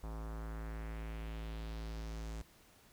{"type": "tone with low-pass filter sweep", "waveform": "square", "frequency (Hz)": 55, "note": "A1", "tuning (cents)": 0, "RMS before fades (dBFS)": -43, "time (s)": [0.03, 2.42], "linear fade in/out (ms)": 5, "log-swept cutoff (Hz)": [1000, 7900], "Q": 1.8, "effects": ["pink hiss -64 dBFS RMS until 2.92 s"]}